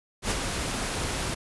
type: noise with ADSR envelope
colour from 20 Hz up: pink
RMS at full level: -25 dBFS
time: 0.22-1.35 s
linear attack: 85 ms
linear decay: 34 ms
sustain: -5 dB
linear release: 16 ms
effects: resampled to 24000 Hz